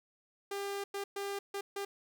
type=tone bursts at uneven times; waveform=sawtooth; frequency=399.3 Hz; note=G4; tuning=32 cents sharp; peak=-32 dBFS; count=5; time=0.51-0.84 / 0.94-1.04 / 1.16-1.39 / 1.54-1.61 / 1.76-1.85 s; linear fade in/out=5 ms; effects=none